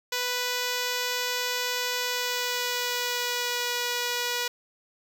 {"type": "tone with pitch glide", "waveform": "5% pulse", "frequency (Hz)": [493.9, 486], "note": ["B4", "B4"], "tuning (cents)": [0, -28], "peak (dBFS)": -15, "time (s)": [0.12, 4.48], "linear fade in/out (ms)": 5, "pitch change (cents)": -28, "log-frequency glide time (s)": [1.98, 3.73], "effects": []}